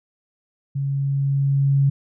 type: tone with level ramp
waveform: sine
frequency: 138.59 Hz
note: C#3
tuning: in tune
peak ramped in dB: -21 to -13 dBFS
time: 0.75-1.9 s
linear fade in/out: 10 ms
effects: none